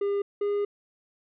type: tone pair in turn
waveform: triangle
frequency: 402.6 / 408.5 Hz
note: G4 / G#4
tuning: +46 / -29 cents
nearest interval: unison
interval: 25 cents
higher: second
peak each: -22 dBFS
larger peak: neither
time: 0.01-0.22 / 0.41-0.65 s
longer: second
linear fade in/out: 5 ms
effects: resampled to 8000 Hz